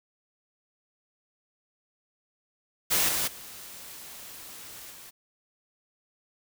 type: noise with level steps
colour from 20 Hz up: white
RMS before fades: -24 / -28 / -44 / -47 dBFS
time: 2.9-5.11 s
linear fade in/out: 20 ms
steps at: 3.08 / 3.27 / 4.9 s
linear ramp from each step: 10 ms
effects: none